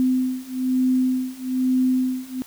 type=beating tone pair; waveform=sine; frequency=255.8 / 256.9 Hz; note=C4 / C4; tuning=-39 / -32 cents; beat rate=1.1 Hz; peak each=-22 / -21 dBFS; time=0-2.42 s; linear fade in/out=0 ms; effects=white hiss -46 dBFS RMS until 2.46 s